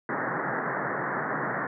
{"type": "band-pass noise", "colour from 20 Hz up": "white", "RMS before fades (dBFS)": -30, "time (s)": [0.09, 1.67], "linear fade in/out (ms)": 2, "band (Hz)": [120, 1900], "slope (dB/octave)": 96, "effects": []}